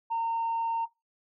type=tone; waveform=sine; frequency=916 Hz; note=A#5; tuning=31 cents flat; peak=-25 dBFS; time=0.1-0.86 s; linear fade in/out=20 ms; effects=noise-tail reverb RT60 0.2 s tail -18 dB re dry + tanh soft clip ceiling -24 dBFS